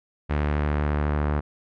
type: tone with low-pass filter sweep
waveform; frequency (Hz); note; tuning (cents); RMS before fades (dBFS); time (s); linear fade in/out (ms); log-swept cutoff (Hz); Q
sawtooth; 74; D2; +14; -24; 0.29-1.41; 20; 2100 to 1400; 1.3
effects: none